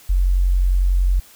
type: tone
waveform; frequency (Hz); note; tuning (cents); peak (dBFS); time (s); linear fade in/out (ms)
sine; 45.51; F#1; -28; -13; 0.09-1.2; 10
effects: white hiss -47 dBFS RMS until 1.35 s